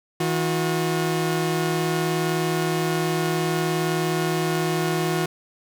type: tone pair together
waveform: sawtooth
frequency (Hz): 160.7 / 360.8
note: E3 / F#4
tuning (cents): -44 / -44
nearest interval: octave + major second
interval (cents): 1400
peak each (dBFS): -20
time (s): 0.2-5.26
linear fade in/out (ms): 5
effects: none